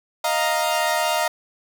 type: chord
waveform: sawtooth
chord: Eb suspended second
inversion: none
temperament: equal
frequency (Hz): 622.3 / 698.5 / 932.3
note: Eb5 / F5 / Bb5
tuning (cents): 0 / 0 / 0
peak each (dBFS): -20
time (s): 0.24-1.28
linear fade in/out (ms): 5
effects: none